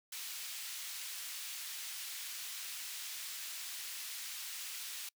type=high-pass noise; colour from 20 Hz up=pink; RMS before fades=-44 dBFS; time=0.12-5.09 s; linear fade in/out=5 ms; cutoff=2700 Hz; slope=12 dB/octave; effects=noise-tail reverb RT60 0.1 s tail -26 dB re dry